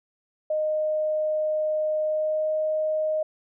sine tone with pitch glide, 617 to 621.3 Hz, D#5 to D#5, -15 to -3 cents, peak -22 dBFS, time 0.5-3.23 s, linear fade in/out 5 ms, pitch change +12 cents, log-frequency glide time 2.04-2.52 s, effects none

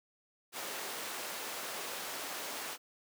pink high-pass noise, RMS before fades -41 dBFS, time 0.52-2.78 s, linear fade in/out 50 ms, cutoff 460 Hz, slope 12 dB/octave, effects none

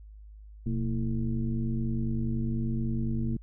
sine tone with frequency modulation, 126 Hz, B2, 35 cents sharp, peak -26 dBFS, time 0.66-3.37 s, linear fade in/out 5 ms, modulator 101 Hz, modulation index 1.4, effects added 52 Hz sine -45 dBFS peak until 3.42 s

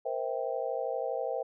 sine chord, C dominant seventh, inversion third, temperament just, 470.9 / 523.3 / 654.1 / 784.9 Hz, Bb4 / C5 / E5 / G5, +18 / 0 / -14 / +2 cents, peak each -36 / -34 / -36 / -38 dBFS, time 0.05-1.43 s, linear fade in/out 10 ms, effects none

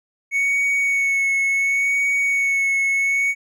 triangle tone with vibrato, 2217 Hz, C#7, in tune, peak -15 dBFS, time 0.31-3.35 s, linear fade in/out 50 ms, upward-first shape sine, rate 0.7 Hz, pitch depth 20 cents each way, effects none

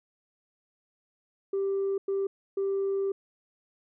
sine tone bursts at uneven times, 392 Hz, G4, in tune, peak -24 dBFS, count 3, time 1.53-1.98 / 2.08-2.27 / 2.57-3.12 s, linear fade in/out 5 ms, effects tanh soft clip ceiling -23 dBFS

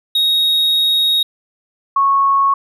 triangle / sine tone pair in turn, 3761 / 1102.1 Hz, A#7 / C#6, +15 / -10 cents, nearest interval octave + major sixth, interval 2125 cents, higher first, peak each -10 dBFS, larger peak neither, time 0.15-1.23 / 1.96-2.54 s, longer first, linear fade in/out 5 ms, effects none

